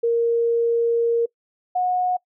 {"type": "tone pair in turn", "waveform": "sine", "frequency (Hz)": [466.2, 728.2], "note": ["A#4", "F#5"], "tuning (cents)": [0, -28], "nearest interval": "minor sixth", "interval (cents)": 772, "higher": "second", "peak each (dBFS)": [-16, -18], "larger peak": "first", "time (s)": [[0.03, 1.26], [1.75, 2.17]], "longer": "first", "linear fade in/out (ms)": 10, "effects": ["noise-tail reverb RT60 0.1 s tail -23 dB re dry"]}